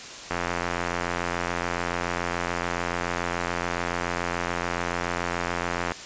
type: click train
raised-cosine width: 0.5 ms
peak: -11 dBFS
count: 489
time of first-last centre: 0.31-5.919 s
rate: 87 Hz
effects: white hiss -39 dBFS RMS until 6.05 s + resampled to 16000 Hz